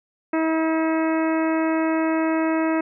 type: harmonic tone with a mistuned harmonic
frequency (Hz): 321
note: E4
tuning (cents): -46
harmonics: 1 / 2 / 3 / 4 / 5 / 6 / 7 / 8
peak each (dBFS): -20 / -26 / -30 / -32 / -34 / -36 / -37 / -38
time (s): 0.33-2.81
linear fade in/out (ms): 5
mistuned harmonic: 7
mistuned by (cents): -48
effects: none